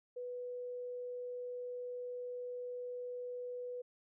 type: tone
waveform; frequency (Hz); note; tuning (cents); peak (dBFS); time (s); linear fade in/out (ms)
sine; 493.2; B4; -2; -40; 0.16-3.82; 10
effects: none